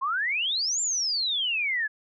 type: exponential two-way sweep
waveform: sine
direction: up then down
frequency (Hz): 1030 to 7410 to 1670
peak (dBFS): -24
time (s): 0.01-1.88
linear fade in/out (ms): 20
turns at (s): 0.81
effects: none